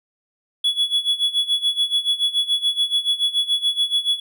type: tone with tremolo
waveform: triangle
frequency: 3387 Hz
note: G#7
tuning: 33 cents sharp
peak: -13 dBFS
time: 0.64-4.2 s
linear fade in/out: 5 ms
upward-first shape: sine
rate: 7 Hz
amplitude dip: 85%
effects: none